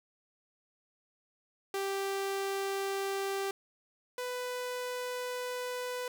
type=tone pair in turn; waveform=sawtooth; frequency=392 / 497.2 Hz; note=G4 / B4; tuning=0 / +12 cents; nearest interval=major third; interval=412 cents; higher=second; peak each=-28 / -31 dBFS; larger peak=first; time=1.74-3.51 / 4.18-6.08 s; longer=second; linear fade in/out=2 ms; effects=none